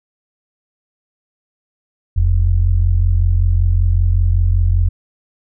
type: tone pair together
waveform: sine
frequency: 42.48 / 87.7 Hz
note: F1 / F2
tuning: -47 / +8 cents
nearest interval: octave + minor second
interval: 1255 cents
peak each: -13 / -13 dBFS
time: 2.16-4.89 s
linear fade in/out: 10 ms
effects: none